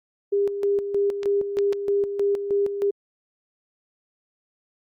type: tone with tremolo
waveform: sine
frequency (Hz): 402.3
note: G4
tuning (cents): +45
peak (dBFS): -18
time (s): 0.32-2.91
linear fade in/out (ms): 10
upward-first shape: square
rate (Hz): 3.2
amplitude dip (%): 60
type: clicks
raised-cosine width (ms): 0.2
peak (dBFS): -18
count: 3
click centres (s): 1.232 / 1.587 / 1.731
effects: Opus 48 kbps